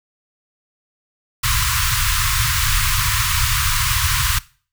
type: band-stop noise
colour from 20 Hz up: pink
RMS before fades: -18 dBFS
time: 1.43-4.39 s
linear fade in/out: 10 ms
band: 140 to 980 Hz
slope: 96 dB/octave
effects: noise-tail reverb RT60 0.4 s tail -20 dB re dry